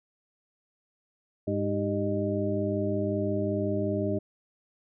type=harmonic tone with a mistuned harmonic; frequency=102.4 Hz; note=G#2; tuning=24 cents flat; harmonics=1 / 2 / 3 / 4 / 6; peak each=-32 / -32 / -32 / -32 / -32 dBFS; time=1.47-4.19 s; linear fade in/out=10 ms; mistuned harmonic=4; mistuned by=-73 cents; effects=none